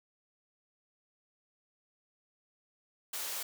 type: high-pass noise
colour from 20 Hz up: white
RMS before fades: -38 dBFS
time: 3.13-3.43 s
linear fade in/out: 5 ms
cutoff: 460 Hz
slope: 12 dB/octave
effects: none